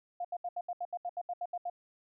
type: tone bursts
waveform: sine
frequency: 706 Hz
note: F5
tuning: 19 cents sharp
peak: -33 dBFS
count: 13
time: 0.2-1.699 s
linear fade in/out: 5 ms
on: 47 ms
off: 74 ms
effects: none